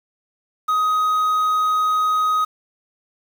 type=tone with quantisation; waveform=triangle; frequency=1256 Hz; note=D#6; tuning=16 cents sharp; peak=-14 dBFS; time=0.68-2.45 s; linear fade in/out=10 ms; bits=7; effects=none